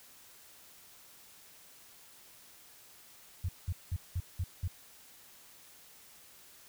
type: tone bursts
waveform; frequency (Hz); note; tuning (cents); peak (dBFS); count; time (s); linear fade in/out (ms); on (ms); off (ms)
sine; 88.4; F2; +22; -30; 6; 3.44-4.678; 5; 48; 190
effects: white hiss -57 dBFS RMS until 6.68 s